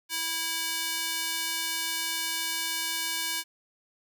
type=tone with high-pass filter; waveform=square; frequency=327.1 Hz; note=E4; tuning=13 cents flat; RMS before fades=-31 dBFS; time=0.09-3.44 s; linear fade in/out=50 ms; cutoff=2300 Hz; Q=0.59; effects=none

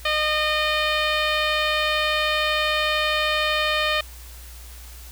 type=tone with low-pass filter; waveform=10% pulse; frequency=611 Hz; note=D#5; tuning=32 cents flat; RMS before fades=-22 dBFS; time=0.05-4.01 s; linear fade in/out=5 ms; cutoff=4000 Hz; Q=1.2; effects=added 60 Hz sine -39 dBFS peak until 5.11 s + white hiss -45 dBFS RMS until 5.11 s

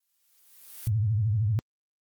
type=noise with exponential growth; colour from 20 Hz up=blue; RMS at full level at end=-39 dBFS; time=0-0.88 s; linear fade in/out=5 ms; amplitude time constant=190 ms
type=tone with vibrato; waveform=sine; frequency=107.5 Hz; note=A2; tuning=40 cents flat; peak=-22 dBFS; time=0.87-1.59 s; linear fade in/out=0 ms; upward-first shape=triangle; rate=13 Hz; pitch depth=190 cents each way
effects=Opus 48 kbps

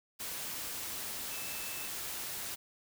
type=tone in noise; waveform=sine; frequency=2633 Hz; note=E7; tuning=3 cents flat; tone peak=-47 dBFS; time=1.3-1.89 s; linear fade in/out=20 ms; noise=white; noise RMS=-40 dBFS; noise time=0.19-2.56 s; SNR=-10 dB; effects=none

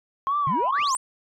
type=tone with vibrato; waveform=sine; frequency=1060 Hz; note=C6; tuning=22 cents sharp; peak=-20 dBFS; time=0.27-0.95 s; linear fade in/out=0 ms; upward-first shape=sine; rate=2.3 Hz; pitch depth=180 cents each way
type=exponential sweep; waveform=sine; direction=up; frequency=130 to 9397 Hz; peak=-25 dBFS; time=0.47-0.97 s; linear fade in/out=2 ms
effects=tanh soft clip ceiling -15 dBFS

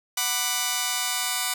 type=chord; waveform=5% pulse; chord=B minor; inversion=second; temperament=just; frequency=740.8 / 987.8 / 1185.3 Hz; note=F#5 / B5 / D6; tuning=+2 / 0 / +16 cents; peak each=-17 dBFS; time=0.17-1.54 s; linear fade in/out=5 ms; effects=none

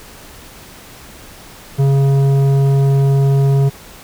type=tone with tanh clipping; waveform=sine; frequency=137.7 Hz; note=C#3; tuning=11 cents flat; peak=-11 dBFS; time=1.78-3.7 s; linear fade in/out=20 ms; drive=11 dB; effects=pink hiss -38 dBFS RMS until 4.03 s

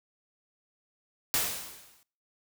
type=noise with exponential decay; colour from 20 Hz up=white; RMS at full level=-25 dBFS; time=1.34-2.03 s; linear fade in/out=0 ms; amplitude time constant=150 ms; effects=noise-tail reverb RT60 0.5 s tail -24 dB re dry

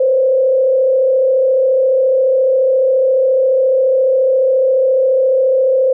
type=tone with frequency modulation; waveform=sine; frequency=523.3 Hz; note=C5; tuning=in tune; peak=-9 dBFS; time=0-5.93 s; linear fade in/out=5 ms; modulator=34.4 Hz; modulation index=0.56; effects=none

